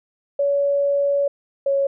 sine tone pair in turn, 565 / 553.4 Hz, C#5 / C#5, +33 / -3 cents, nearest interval unison, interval 36 cents, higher first, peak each -16 dBFS, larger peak neither, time 0.39-1.28 / 1.66-1.87 s, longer first, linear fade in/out 5 ms, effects none

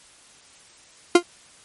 40% pulse tone with exponential decay, 349.2 Hz, F4, in tune, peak -6 dBFS, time 1.15-1.23 s, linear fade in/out 5 ms, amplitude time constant 17 ms, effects white hiss -51 dBFS RMS until 1.64 s + MP3 48 kbps

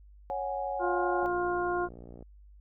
sine chord, C# suspended fourth, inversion none, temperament just, 554.4 / 739.2 / 831.5 Hz, C#5 / F#5 / G#5, 0 / -2 / +2 cents, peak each -35 dBFS, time 0.3-1.26 s, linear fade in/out 0 ms
harmonic tone, 353.7 Hz, F4, 22 cents sharp, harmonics 1 / 2 / 3 / 4, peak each -30 / -33 / -35 / -36 dBFS, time 0.79-1.89 s, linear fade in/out 50 ms
click train, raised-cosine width 2 ms, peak -34 dBFS, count 60, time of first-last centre 1.23-2.225 s, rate 59.3 Hz
effects added 50 Hz sine -51 dBFS peak until 2.6 s

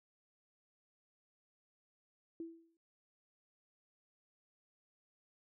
sine tone with exponential decay, 330.7 Hz, E4, 6 cents sharp, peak -39 dBFS, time 2.4-2.77 s, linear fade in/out 2 ms, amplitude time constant 79 ms, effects none

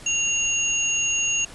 sine tone pair together, 2781 / 6614 Hz, F7 / G#8, -8 / -8 cents, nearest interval octave + minor third, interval 1500 cents, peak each -23 dBFS, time 0.06-1.45 s, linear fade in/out 5 ms, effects pink hiss -43 dBFS RMS until 1.54 s + resampled to 24000 Hz

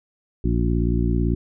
harmonic tone with a mistuned harmonic, 58 Hz, A#1, 8 cents flat, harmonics 1 / 2 / 3 / 4 / 5 / 6, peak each -21 / -24 / -26 / -27 / -28 / -29 dBFS, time 0.44-1.35 s, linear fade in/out 5 ms, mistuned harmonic 6, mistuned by +34 cents, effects none

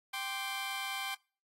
15% pulse chord, G suspended fourth, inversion none, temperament just, 784 / 1045.3 / 1176 Hz, G5 / C6 / D6, 0 / -2 / +2 cents, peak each -33 / -35 / -38 dBFS, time 0.13-1.15 s, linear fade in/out 10 ms, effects noise-tail reverb RT60 0.4 s tail -26 dB re dry + AAC 48 kbps

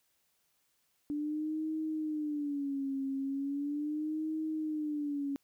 sine tone with vibrato, 291.7 Hz, D4, 12 cents flat, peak -32 dBFS, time 1.1-5.36 s, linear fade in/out 0 ms, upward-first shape sine, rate 0.38 Hz, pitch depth 130 cents each way, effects white hiss -75 dBFS RMS until 5.43 s

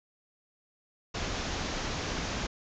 pink low-pass noise, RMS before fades -34 dBFS, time 1.14-2.47 s, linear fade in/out 10 ms, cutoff 6900 Hz, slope 96 dB/octave, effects none

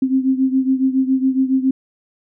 sine beating tone pair, 261.6 / 268.8 Hz, C4 / C4, 0 / +47 cents, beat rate 7.2 Hz, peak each -15 / -19 dBFS, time 0.02-1.71 s, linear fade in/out 5 ms, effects none

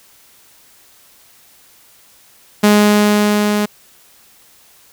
sawtooth tone with level ramp, 208.3 Hz, G#3, 5 cents sharp, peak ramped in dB -3 to -10 dBFS, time 2.63-3.66 s, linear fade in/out 10 ms, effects white hiss -48 dBFS RMS until 4.92 s

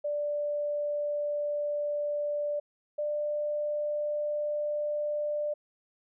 sine tone pair in turn, 587.3 / 593.8 Hz, D5 / D5, 0 / +19 cents, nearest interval unison, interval 19 cents, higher second, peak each -28 dBFS, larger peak neither, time 0.04-2.6 / 2.98-5.54 s, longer neither, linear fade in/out 10 ms, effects none

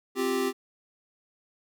square chord, C suspended fourth, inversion none, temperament equal, 261.6 / 349.2 / 392 Hz, C4 / F4 / G4, 0 / 0 / 0 cents, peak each -31 / -34 / -28 dBFS, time 0.15-0.53 s, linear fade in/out 50 ms, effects none

